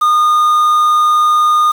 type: tone with quantisation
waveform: triangle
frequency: 1222 Hz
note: D#6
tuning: 32 cents flat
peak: -6 dBFS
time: 0.01-1.72 s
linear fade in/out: 10 ms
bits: 5
effects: none